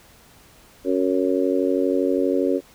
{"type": "harmonic tone", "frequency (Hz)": 92.5, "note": "F#2", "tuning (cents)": 0, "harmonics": [3, 4, 5, 6], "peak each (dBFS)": [-22, -23, -24, -25], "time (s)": [0.84, 2.61], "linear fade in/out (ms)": 50, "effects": ["pink hiss -51 dBFS RMS until 2.74 s"]}